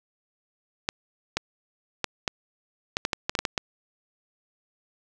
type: clicks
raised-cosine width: 0.2 ms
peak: -7 dBFS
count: 12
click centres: 0.889 / 1.37 / 2.043 / 2.278 / 2.969 / 3.051 / 3.132 / 3.295 / 3.352 / 3.39 / 3.452 / 3.578 s
effects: 8-bit